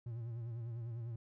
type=tone with vibrato; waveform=triangle; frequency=116.54 Hz; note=A#2; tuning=in tune; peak=-38 dBFS; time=0.06-1.16 s; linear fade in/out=5 ms; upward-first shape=sine; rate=10 Hz; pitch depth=66 cents each way; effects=none